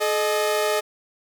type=tone pair together; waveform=sawtooth; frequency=427.8 / 614.9 Hz; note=A4 / D#5; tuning=-49 / -21 cents; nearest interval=tritone; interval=628 cents; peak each=-19 dBFS; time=0-0.81 s; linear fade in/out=20 ms; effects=none